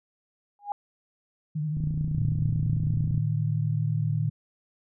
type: tone with exponential growth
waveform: sine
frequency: 818 Hz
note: G#5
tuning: 26 cents flat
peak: -23 dBFS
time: 0.59-0.72 s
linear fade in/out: 1 ms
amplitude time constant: 28 ms
type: tone with vibrato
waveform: sine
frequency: 152.4 Hz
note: D#3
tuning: 36 cents flat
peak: -26 dBFS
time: 1.55-4.3 s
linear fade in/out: 10 ms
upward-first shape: triangle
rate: 12 Hz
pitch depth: 65 cents each way
type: click train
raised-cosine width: 5 ms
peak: -21 dBFS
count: 42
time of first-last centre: 1.77-3.179 s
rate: 29.1 Hz
type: tone with pitch glide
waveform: sine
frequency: 112.1 to 112.81 Hz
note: A2 to A2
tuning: +33 to +44 cents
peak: -26 dBFS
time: 2.16-4.3 s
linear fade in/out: 10 ms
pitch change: +11 cents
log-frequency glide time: 2.65-4.09 s
effects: none